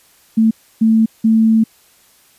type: tone bursts at uneven times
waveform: sine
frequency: 222.5 Hz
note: A3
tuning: 20 cents sharp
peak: -8 dBFS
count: 3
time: 0.37-0.51 / 0.81-1.06 / 1.24-1.64 s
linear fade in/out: 10 ms
effects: white hiss -51 dBFS RMS until 2.38 s + resampled to 32000 Hz